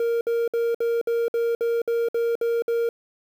triangle tone bursts, 466.2 Hz, A#4, in tune, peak -18 dBFS, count 11, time 0-2.89 s, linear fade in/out 2 ms, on 210 ms, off 58 ms, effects 8-bit

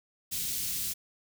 white band-stop noise, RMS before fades -33 dBFS, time 0.31-0.94 s, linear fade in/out 20 ms, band 210 to 3400 Hz, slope 12 dB/octave, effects none

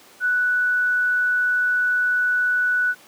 sine tone, 1481 Hz, F#6, 1 cent sharp, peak -17 dBFS, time 0.2-2.95 s, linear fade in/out 50 ms, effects pink hiss -48 dBFS RMS until 3.07 s + high-pass 300 Hz 12 dB/octave

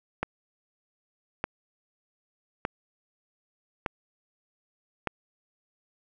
click train, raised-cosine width 0.5 ms, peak -12 dBFS, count 5, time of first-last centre 0.23-5.073 s, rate 0.826 Hz, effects none

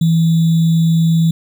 sine tone with sample-and-hold, 164.2 Hz, E3, 6 cents flat, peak -9 dBFS, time 0.01-1.31 s, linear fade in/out 5 ms, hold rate 3675 Hz, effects none

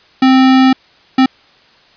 square tone bursts at uneven times, 261.6 Hz, C4, in tune, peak -6 dBFS, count 2, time 0.22-0.73 / 1.18-1.26 s, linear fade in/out 5 ms, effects white hiss -47 dBFS RMS until 1.96 s + resampled to 11025 Hz

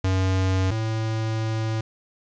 square tone pair in turn, 94.2 / 110.86 Hz, F#2 / A2, +32 / +13 cents, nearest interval minor third, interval 281 cents, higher second, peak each -20 / -24 dBFS, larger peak first, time 0.04-0.71 / 0.71-1.81 s, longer second, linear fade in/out 5 ms, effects resampled to 16000 Hz + 8-bit

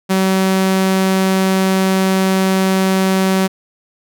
sawtooth tone, 190 Hz, F#3, 46 cents sharp, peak -8 dBFS, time 0.09-3.48 s, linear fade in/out 20 ms, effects none

